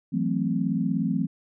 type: chord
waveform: sine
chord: F# half-diminished seventh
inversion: third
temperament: equal with one note detuned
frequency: 164.81 / 185 / 221.4 / 261.6 Hz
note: E3 / F#3 / A3 / C4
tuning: 0 / 0 / +11 / 0 cents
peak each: -28 dBFS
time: 0.12-1.27 s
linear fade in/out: 20 ms
effects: none